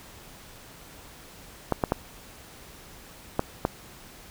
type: clicks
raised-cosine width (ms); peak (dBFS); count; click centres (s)
1; -8; 5; 1.723 / 1.838 / 1.921 / 3.394 / 3.651
effects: pink hiss -48 dBFS RMS until 4.3 s